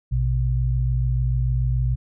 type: tone pair together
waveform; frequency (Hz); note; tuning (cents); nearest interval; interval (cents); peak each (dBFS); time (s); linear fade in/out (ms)
sine; 58.31 / 125.2; A#1 / B2; +1 / +24; octave + minor second; 1323; -21; 0.11-1.96; 20
effects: none